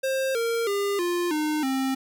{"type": "tone with pitch steps", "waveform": "square", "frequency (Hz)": [531, 462.3, 402.4, 350.3, 305, 265.5], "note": ["C5", "A#4", "G4", "F4", "D#4", "C4"], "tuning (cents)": [25, -14, 45, 5, -34, 25], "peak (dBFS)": -24, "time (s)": [0.03, 1.95], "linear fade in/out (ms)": 10, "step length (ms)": 320, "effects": []}